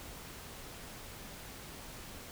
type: silence
effects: pink hiss -48 dBFS RMS until 2.31 s

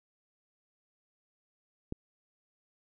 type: click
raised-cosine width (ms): 3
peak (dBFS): -22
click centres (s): 1.924
effects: none

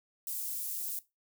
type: high-pass noise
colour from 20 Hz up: white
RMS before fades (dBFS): -37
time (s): 0.27-0.99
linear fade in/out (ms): 2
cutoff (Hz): 9600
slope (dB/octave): 12
effects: noise-tail reverb RT60 0.2 s tail -17 dB re dry

